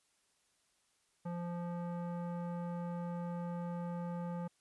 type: tone with low-pass filter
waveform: square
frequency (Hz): 173.5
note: F3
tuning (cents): -11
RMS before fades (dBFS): -40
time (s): 1.25-4.48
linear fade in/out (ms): 10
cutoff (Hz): 1000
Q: 1.4
effects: white hiss -75 dBFS RMS until 4.6 s + resampled to 24000 Hz